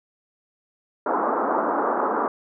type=band-pass noise; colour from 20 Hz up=white; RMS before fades=-23 dBFS; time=1.06-2.28 s; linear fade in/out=2 ms; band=230 to 1300 Hz; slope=48 dB/octave; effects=none